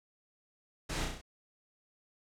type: noise with echo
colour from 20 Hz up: pink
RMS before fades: -37 dBFS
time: 0.89-1.05 s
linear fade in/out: 10 ms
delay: 33 ms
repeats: 5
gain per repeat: -3 dB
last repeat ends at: 1.215 s
effects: low-pass 8000 Hz 12 dB/octave